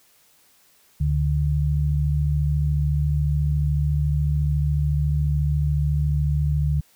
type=tone pair together; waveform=sine; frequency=72.82 / 146.83 Hz; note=D2 / D3; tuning=-14 / 0 cents; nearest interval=octave; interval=1214 cents; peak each=-21 dBFS; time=1-6.81 s; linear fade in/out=10 ms; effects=white hiss -58 dBFS RMS until 6.95 s

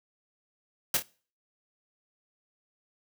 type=noise with echo; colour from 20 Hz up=white; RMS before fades=-25 dBFS; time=0.94-0.97 s; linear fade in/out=2 ms; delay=27 ms; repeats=2; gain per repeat=-8 dB; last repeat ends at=1.024 s; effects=noise-tail reverb RT60 0.4 s tail -22 dB re dry

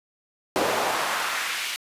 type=noise with high-pass filter sweep; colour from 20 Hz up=brown; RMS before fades=-26 dBFS; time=0.56-1.76 s; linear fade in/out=0 ms; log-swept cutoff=470 to 2700 Hz; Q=1.3; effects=resampled to 32000 Hz

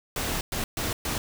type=noise bursts at uneven times; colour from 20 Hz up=pink; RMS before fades=-29 dBFS; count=4; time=0.16-0.41 / 0.52-0.64 / 0.77-0.93 / 1.05-1.18 s; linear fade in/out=2 ms; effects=none

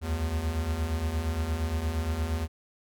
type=beating tone pair; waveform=square; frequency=72.4 / 81 Hz; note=D2 / E2; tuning=-24 / -30 cents; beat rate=8.6 Hz; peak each=-34 / -29 dBFS; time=0.01-2.48 s; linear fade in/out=50 ms; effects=none

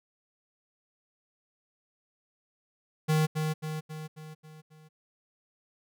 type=tone with echo; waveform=square; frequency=155.56 Hz; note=D#3; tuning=in tune; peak=-23 dBFS; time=3.08-3.27 s; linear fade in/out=20 ms; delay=270 ms; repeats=6; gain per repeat=-5 dB; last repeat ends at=4.89 s; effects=none

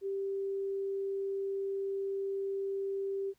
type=tone; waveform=sine; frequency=392 Hz; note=G4; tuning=in tune; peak=-32 dBFS; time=0.01-3.34 s; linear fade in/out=50 ms; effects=pink hiss -73 dBFS RMS until 3.38 s

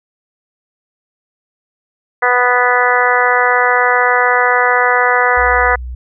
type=harmonic tone; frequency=246.9 Hz; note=B3; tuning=in tune; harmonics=2 / 3 / 4 / 5 / 6 / 7 / 8; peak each=-17 / -17 / -17 / -17 / -17 / -17 / -17 dBFS; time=2.22-5.76 s; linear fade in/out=10 ms
type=tone; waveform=sine; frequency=61.74 Hz; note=B1; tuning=in tune; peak=-22 dBFS; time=5.37-5.95 s; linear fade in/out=5 ms
effects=none

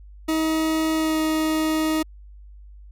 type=tone with pitch glide; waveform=40% pulse; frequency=317.4 to 314.1 Hz; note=D#4 to D#4; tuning=+35 to +16 cents; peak=-19 dBFS; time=0.28-2.03 s; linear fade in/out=10 ms; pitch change=-19 cents; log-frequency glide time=0.95-1.2 s; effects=added 50 Hz sine -41 dBFS peak until 2.91 s

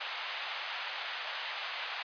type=band-pass noise; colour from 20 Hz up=white; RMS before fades=-39 dBFS; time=0-2.03 s; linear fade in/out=10 ms; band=680 to 3600 Hz; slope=24 dB/octave; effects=resampled to 11025 Hz

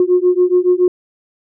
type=beating tone pair; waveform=sine; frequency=357.1 / 364.2 Hz; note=F4 / F#4; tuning=+39 / -27 cents; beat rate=7.1 Hz; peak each=-12 dBFS; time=0-0.88 s; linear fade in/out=2 ms; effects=tanh soft clip ceiling -3 dBFS

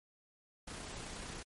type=noise with amplitude modulation; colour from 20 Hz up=pink; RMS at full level=-44 dBFS; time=0.67-1.43 s; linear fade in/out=10 ms; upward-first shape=sine; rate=30.8 Hz; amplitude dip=30%; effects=MP3 48 kbps

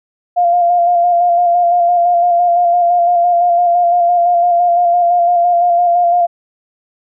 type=tone with vibrato; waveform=sine; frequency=698.5 Hz; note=F5; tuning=in tune; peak=-8 dBFS; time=0.36-6.27 s; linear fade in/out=20 ms; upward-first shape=square; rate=5.9 Hz; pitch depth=23 cents each way; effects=none

